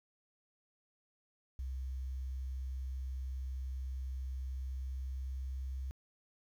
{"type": "tone with pitch glide", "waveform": "sine", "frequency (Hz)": [65.2, 65.81], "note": ["C2", "C2"], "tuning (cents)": [-5, 11], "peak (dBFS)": -36, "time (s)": [1.59, 5.91], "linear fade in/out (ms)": 0, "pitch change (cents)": 16, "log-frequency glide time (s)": [4.32, 5.78], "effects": ["tanh soft clip ceiling -33 dBFS", "11-bit"]}